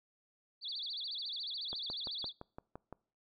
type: tone with vibrato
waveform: sine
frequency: 3951 Hz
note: B7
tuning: in tune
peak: -38 dBFS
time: 0.61-2.33 s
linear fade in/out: 50 ms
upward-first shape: sine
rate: 14 Hz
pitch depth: 290 cents each way
type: click train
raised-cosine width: 1 ms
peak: -31 dBFS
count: 8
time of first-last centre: 1.73-2.927 s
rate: 5.85 Hz
effects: noise-tail reverb RT60 0.5 s tail -25 dB re dry